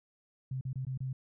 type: tone with dropouts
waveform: sine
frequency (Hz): 130.81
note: C3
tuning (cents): 0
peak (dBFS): -33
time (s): 0.51-1.13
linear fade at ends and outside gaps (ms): 5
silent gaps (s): 0.611-0.651 / 0.731-0.756 / 0.851-0.867 / 0.976-1.004
effects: none